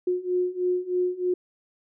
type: beating tone pair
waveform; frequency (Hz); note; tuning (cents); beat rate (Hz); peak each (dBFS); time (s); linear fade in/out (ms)
sine; 359.6 / 362.8; F#4 / F#4; -49 / -34; 3.2; -27 / -25; 0.07-1.34; 5
effects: none